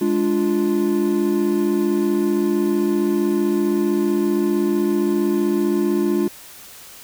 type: chord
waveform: triangle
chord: D diminished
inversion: second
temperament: equal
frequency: 207.7 / 293.7 / 349.2 Hz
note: Ab3 / D4 / F4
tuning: 0 / 0 / 0 cents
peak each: -20 / -20 / -17 dBFS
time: 0.01-6.28 s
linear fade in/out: 5 ms
effects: white hiss -41 dBFS RMS until 7.03 s